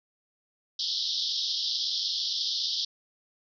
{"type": "band-pass noise", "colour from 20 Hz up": "white", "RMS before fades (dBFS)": -30, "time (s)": [0.79, 2.85], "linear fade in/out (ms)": 5, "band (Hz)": [3200, 5400], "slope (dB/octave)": 96, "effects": []}